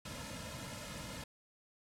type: noise with comb filter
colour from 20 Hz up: pink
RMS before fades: -45 dBFS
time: 0.05-1.24 s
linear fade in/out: 5 ms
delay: 2.6 ms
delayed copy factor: -1
effects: low-pass 10000 Hz 12 dB/octave